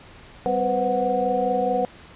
sine tone cluster, 197.2 / 257.1 / 492.3 / 517 / 736 Hz, G3 / C4 / B4 / C5 / F#5, +11 / -30 / -6 / -21 / -9 cents, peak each -30 / -31 / -24 / -27 / -23 dBFS, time 0.46-1.85 s, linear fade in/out 0 ms, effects pink hiss -46 dBFS RMS until 2.15 s + resampled to 8000 Hz

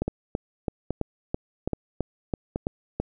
two click trains, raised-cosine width 2 ms, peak -12 / -13 dBFS, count 10 / 4, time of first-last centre 0.02-3 / 0.08-2.559 s, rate 3.02 / 1.21 Hz, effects none

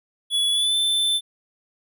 square tone with pitch glide, 3396 to 3534 Hz, G#7 to A7, +38 to +7 cents, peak -19 dBFS, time 0.3-1.21 s, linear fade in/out 50 ms, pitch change +69 cents, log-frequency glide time 0.51-0.75 s, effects none

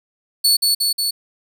sawtooth tone with echo, 4435 Hz, C#8, in tune, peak -9 dBFS, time 0.44-0.57 s, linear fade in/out 10 ms, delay 180 ms, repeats 3, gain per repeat -2 dB, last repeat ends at 1.11 s, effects none

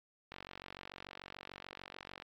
click train, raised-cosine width 0.3 ms, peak -29 dBFS, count 90, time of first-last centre 0.32-2.222 s, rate 46.8 Hz, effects AAC 64 kbps

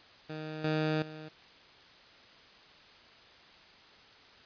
15% pulse tone with level steps, 155.3 Hz, D#3, 3 cents flat, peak -32 / -22 / -37 dBFS, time 0.29-1.29 s, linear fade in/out 10 ms, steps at 0.64 / 1.02 s, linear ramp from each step 5 ms, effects white hiss -56 dBFS RMS until 4.45 s + resampled to 11025 Hz

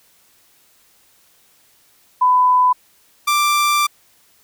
sine / sawtooth tone pair in turn, 1001 / 1178.8 Hz, B5 / D6, +23 / +6 cents, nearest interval minor third, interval 283 cents, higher second, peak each -10 dBFS, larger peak neither, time 2.21-2.73 / 3.27-3.87 s, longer second, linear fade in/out 10 ms, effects white hiss -55 dBFS RMS until 4.43 s

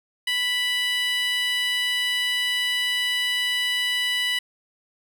15% pulse tone with high-pass filter, 987.8 Hz, B5, in tune, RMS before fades -24 dBFS, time 0.27-4.39 s, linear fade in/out 5 ms, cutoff 2400 Hz, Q 6.4, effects none

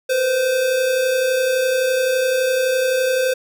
square tone pair together, 485.2 / 517 Hz, B4 / C5, -31 / -21 cents, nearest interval minor second, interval 110 cents, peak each -27 / -17 dBFS, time 0.09-3.34 s, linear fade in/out 10 ms, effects none

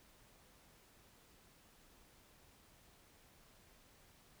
silence, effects pink hiss -66 dBFS RMS until 4.4 s

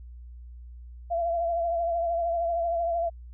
sine tone with vibrato, 679 Hz, F5, 49 cents flat, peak -24 dBFS, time 1.1-3.1 s, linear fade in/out 20 ms, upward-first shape triangle, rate 13 Hz, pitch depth 46 cents each way, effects added 60 Hz sine -41 dBFS peak until 3.33 s

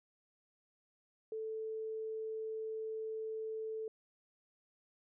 sine tone, 440 Hz, A4, in tune, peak -38 dBFS, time 1.32-3.88 s, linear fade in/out 2 ms, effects none

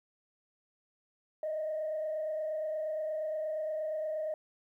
sine tone with frequency modulation, 622.3 Hz, D#5, in tune, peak -31 dBFS, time 1.43-4.34 s, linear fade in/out 2 ms, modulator 28.5 Hz, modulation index 0.56, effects tanh soft clip ceiling -28 dBFS + 12-bit

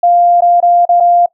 sine tone with dropouts, 698.5 Hz, F5, in tune, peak -5 dBFS, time 0.03-1.26 s, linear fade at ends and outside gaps 5 ms, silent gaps 0.407-0.42 / 0.603-0.626 / 0.853-0.89 / 1.001-1.005 s, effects noise-tail reverb RT60 0.1 s tail -22 dB re dry

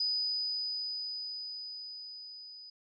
sine tone with level ramp, 4978 Hz, D#8, in tune, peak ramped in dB -28 to -47 dBFS, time 0-2.7 s, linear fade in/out 5 ms, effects none

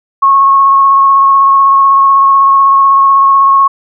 sine tone with vibrato, 1095 Hz, C#6, 22 cents flat, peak -3 dBFS, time 0.22-3.68 s, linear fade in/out 10 ms, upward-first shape sine, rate 16 Hz, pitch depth 14 cents each way, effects none

